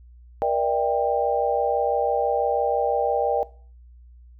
sine chord, E half-diminished seventh, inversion second, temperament just, 474.7 / 593.3 / 659.3 / 791.1 Hz, Bb4 / D5 / E5 / G5, +31 / +18 / 0 / +16 cents, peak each -25 / -25 / -27 / -23 dBFS, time 0.42-3.43 s, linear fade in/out 0 ms, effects noise-tail reverb RT60 0.4 s tail -18 dB re dry + added 60 Hz sine -45 dBFS peak until 4.39 s

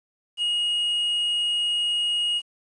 triangle tone with quantisation, 2878 Hz, F#7, 49 cents flat, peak -20 dBFS, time 0.37-2.42 s, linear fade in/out 50 ms, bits 8, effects resampled to 22050 Hz

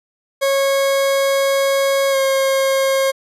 40% pulse tone with pitch glide, 548 to 538.3 Hz, C#5 to C5, -20 to +49 cents, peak -13 dBFS, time 0.41-3.12 s, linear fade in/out 20 ms, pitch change -31 cents, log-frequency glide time 2.11-2.16 s, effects resampled to 32000 Hz

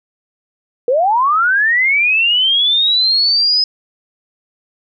sine linear sweep, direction up, 466.2 to 5090 Hz, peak -10 dBFS, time 0.88-3.64 s, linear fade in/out 2 ms, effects none

